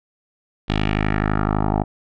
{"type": "tone with low-pass filter sweep", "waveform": "10% pulse", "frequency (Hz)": 51.91, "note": "G#1", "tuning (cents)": 0, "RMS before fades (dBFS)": -20, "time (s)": [0.68, 1.84], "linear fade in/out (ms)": 20, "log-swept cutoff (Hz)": [3500, 780], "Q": 2.4, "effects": []}